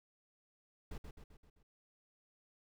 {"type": "noise with echo", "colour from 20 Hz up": "brown", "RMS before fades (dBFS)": -44, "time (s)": [0.91, 0.98], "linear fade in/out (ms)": 5, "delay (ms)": 130, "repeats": 5, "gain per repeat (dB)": -5, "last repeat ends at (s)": 1.63, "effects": []}